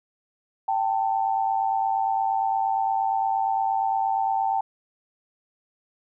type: tone pair together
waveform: sine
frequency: 780 / 888.6 Hz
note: G5 / A5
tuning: -9 / +17 cents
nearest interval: major second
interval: 226 cents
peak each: -23 / -25 dBFS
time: 0.68-4.61 s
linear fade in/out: 5 ms
effects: none